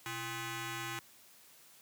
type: ring-modulated tone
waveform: 10% pulse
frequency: 463.3 Hz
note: A#4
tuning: 11 cents flat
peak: -27 dBFS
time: 0.06-0.99 s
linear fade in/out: 0 ms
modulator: 588 Hz
effects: white hiss -60 dBFS RMS until 1.81 s + high-pass 80 Hz 12 dB/octave